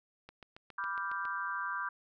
click train, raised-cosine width 0.3 ms, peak -33 dBFS, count 8, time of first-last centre 0.29-1.253 s, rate 7.27 Hz
sine chord, G dominant seventh, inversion first, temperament equal, 987.8 / 1174.7 / 1396.9 / 1568 Hz, B5 / D6 / F6 / G6, 0 / 0 / 0 / 0 cents, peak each -41 / -38 / -42 / -38 dBFS, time 0.78-1.89 s, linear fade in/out 5 ms
effects none

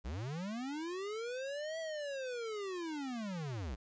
square linear two-way sweep, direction up then down, 51.91 to 657 to 51.91 Hz, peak -39 dBFS, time 0.04-3.76 s, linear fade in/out 20 ms, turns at 1.79 s, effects resampled to 16000 Hz + 11-bit

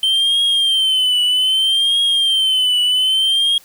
triangle tone with vibrato, 3111 Hz, G7, 14 cents flat, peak -11 dBFS, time 0.03-3.58 s, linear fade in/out 2 ms, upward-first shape triangle, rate 0.63 Hz, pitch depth 93 cents each way, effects white hiss -47 dBFS RMS until 3.64 s

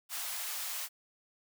white high-pass noise, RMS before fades -38 dBFS, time 0.09-0.89 s, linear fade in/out 50 ms, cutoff 680 Hz, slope 24 dB/octave, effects none

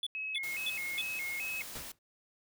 triangle tone bursts, 3452 Hz, A7, 34 cents flat, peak -31 dBFS, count 4, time 0.03-1.014 s, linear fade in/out 2 ms, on 36 ms, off 280 ms
sine tone with vibrato, 2354 Hz, D7, 3 cents sharp, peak -35 dBFS, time 0.15-1.62 s, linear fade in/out 0 ms, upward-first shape square, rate 2.4 Hz, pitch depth 150 cents each way
white noise, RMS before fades -45 dBFS, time 0.43-1.92 s, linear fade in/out 5 ms
pink noise with exponential decay, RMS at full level -39 dBFS, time 1.75-1.99 s, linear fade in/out 5 ms, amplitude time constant 51 ms
effects none

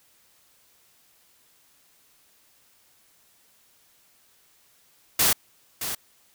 white noise with echo, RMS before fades -20 dBFS, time 5.19-5.33 s, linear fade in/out 5 ms, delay 620 ms, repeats 1, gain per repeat -10 dB, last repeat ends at 5.95 s, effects white hiss -61 dBFS RMS until 6.34 s

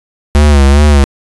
square tone with vibrato, 71.5 Hz, D2, 46 cents flat, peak -4 dBFS, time 0.35-1.04 s, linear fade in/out 0 ms, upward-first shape sine, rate 2.5 Hz, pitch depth 77 cents each way, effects resampled to 24000 Hz

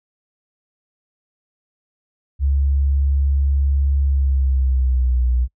sine tone with pitch glide, 69.4 to 61.47 Hz, C#2 to B1, +3 to -7 cents, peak -14 dBFS, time 2.39-5.48 s, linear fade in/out 50 ms, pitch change -210 cents, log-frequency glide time 4.04-5.27 s, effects noise-tail reverb RT60 0.1 s tail -25 dB re dry

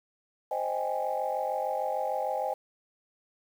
sine chord, Ab major seventh, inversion first, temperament equal, 523.3 / 622.3 / 784 / 830.6 Hz, C5 / Eb5 / G5 / Ab5, 0 / 0 / 0 / 0 cents, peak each -33 dBFS, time 0.51-2.54 s, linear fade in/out 5 ms, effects tanh soft clip ceiling -19 dBFS + 9-bit

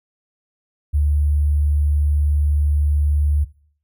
sine tone with sample-and-hold, 73.42 Hz, D2, in tune, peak -14 dBFS, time 0.93-3.45 s, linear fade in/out 20 ms, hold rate 11025 Hz, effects noise-tail reverb RT60 0.5 s tail -18 dB re dry

